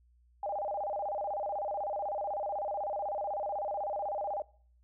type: tone with vibrato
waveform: sine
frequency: 698.5 Hz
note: F5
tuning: in tune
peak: -32 dBFS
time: 0.43-4.42 s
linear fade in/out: 2 ms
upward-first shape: square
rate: 16 Hz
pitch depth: 250 cents each way
effects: noise-tail reverb RT60 0.5 s tail -22 dB re dry + added 60 Hz sine -62 dBFS peak until 4.83 s